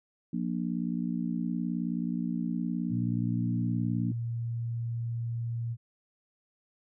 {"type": "harmonic tone", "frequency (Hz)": 59.1, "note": "A#1", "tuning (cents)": 24, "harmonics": [3, 4, 5], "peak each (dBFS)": [-32, -32, -37], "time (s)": [0.33, 4.12], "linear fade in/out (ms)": 5}
{"type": "tone", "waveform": "sine", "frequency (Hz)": 116.8, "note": "A#2", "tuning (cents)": 4, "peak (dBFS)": -30, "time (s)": [2.89, 5.77], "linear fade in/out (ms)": 50}
{"effects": []}